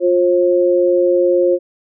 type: tone pair together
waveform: sine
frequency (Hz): 353.8 / 535.2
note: F4 / C5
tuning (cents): +23 / +39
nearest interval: perfect fifth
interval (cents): 716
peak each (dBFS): -13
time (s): 0-1.59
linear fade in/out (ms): 50
effects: none